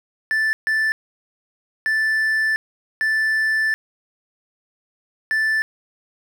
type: tone bursts at uneven times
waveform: triangle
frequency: 1760 Hz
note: A6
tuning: in tune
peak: -15 dBFS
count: 5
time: 0.31-0.53 / 0.67-0.92 / 1.86-2.56 / 3.01-3.74 / 5.31-5.62 s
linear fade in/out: 0 ms
effects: none